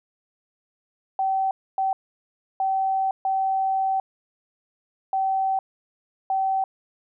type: tone bursts at uneven times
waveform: sine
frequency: 769 Hz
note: G5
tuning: 33 cents flat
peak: -20 dBFS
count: 6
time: 1.19-1.51 / 1.78-1.93 / 2.6-3.11 / 3.25-4 / 5.13-5.59 / 6.3-6.64 s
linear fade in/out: 2 ms
effects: none